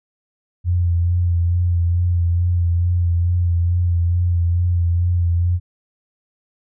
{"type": "tone with vibrato", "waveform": "sine", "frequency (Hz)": 87, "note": "F2", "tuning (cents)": -6, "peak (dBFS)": -14, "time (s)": [0.64, 5.6], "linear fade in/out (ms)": 50, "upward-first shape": "sine", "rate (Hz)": 2.3, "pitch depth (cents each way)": 30, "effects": []}